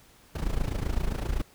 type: noise with amplitude modulation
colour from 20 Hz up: brown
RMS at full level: -25 dBFS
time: 0.35-1.42 s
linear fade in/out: 5 ms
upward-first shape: sine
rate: 27.7 Hz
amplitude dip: 80%
effects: pink hiss -57 dBFS RMS until 1.54 s